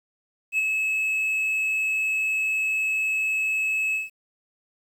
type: tone with ADSR envelope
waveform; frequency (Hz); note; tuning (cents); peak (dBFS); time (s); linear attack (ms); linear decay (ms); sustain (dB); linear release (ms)
triangle; 2588; E7; -32; -16; 0.52-4.1; 64; 18; -4; 160
effects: tanh soft clip ceiling -12 dBFS + 9-bit